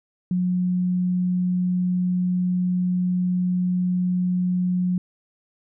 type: tone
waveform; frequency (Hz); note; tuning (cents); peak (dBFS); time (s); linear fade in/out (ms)
sine; 180.7; F#3; -41; -19; 0.31-4.98; 2
effects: none